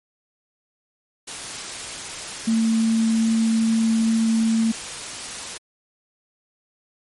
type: tone in noise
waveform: sine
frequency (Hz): 224.7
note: A3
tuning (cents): +37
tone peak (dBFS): -16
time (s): 2.47-4.72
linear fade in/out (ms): 10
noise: white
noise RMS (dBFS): -32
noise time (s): 1.27-5.58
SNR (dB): +13
effects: low-pass 11000 Hz 12 dB/octave + MP3 48 kbps